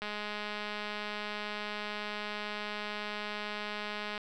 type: click train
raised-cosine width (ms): 0.3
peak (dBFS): -22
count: 870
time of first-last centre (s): 0.02-4.178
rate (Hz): 209
effects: none